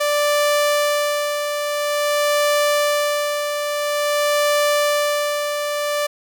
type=tone with tremolo; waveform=sawtooth; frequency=587.3 Hz; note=D5; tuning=in tune; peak=-11 dBFS; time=0-6.07 s; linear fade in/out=10 ms; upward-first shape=sine; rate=0.49 Hz; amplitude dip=50%; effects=none